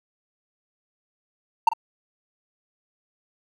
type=tone with echo; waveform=triangle; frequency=908 Hz; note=A#5; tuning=46 cents flat; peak=-9 dBFS; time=1.67-1.69 s; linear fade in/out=5 ms; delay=45 ms; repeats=1; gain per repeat=-13 dB; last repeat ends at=1.735 s; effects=none